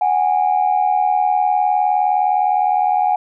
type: tone pair together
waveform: sine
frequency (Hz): 740 / 819.7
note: F#5 / G#5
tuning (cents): 0 / -23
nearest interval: major second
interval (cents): 177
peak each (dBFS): -15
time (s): 0.01-3.16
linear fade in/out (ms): 5
effects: tanh soft clip ceiling -7 dBFS